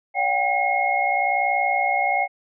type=tone cluster; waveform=sine; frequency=573 / 726 / 787 / 2158 Hz; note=D5 / F#5 / G5 / C#7; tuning=-43 / -33 / +7 / -47 cents; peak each=-30 / -24 / -22 / -23 dBFS; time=0.14-2.28 s; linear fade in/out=50 ms; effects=none